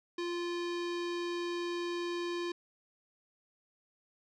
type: tone with low-pass filter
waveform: square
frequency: 347.5 Hz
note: F4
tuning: 9 cents flat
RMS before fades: -36 dBFS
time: 0.18-2.52 s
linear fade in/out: 5 ms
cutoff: 4500 Hz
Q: 1.6
effects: none